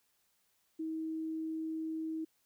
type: tone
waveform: sine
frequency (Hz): 319.2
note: D#4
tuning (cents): +44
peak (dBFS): -35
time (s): 0.79-2.25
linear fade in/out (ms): 10
effects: white hiss -75 dBFS RMS until 2.45 s